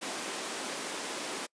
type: high-pass noise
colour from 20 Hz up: pink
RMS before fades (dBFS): -37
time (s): 0.01-1.47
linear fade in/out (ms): 20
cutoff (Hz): 250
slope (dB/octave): 24
effects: noise-tail reverb RT60 0.1 s tail -26 dB re dry + resampled to 22050 Hz